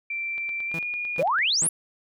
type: tone with pitch glide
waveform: sine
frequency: 2349 to 2435 Hz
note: D7 to D#7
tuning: 0 to -38 cents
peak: -27 dBFS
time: 0.1-1.21 s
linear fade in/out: 5 ms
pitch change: +62 cents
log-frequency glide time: 0.67-0.76 s
type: click train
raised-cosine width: 0.3 ms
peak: -28 dBFS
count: 10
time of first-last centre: 0.38-1.387 s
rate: 8.94 Hz
type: tone bursts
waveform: sawtooth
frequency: 164.81 Hz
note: E3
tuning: in tune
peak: -28 dBFS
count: 3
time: 0.74-1.67 s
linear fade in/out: 0 ms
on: 50 ms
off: 390 ms
type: exponential sweep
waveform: sine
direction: up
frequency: 480.9 to 11490 Hz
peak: -20 dBFS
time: 1.19-1.69 s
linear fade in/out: 5 ms
effects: none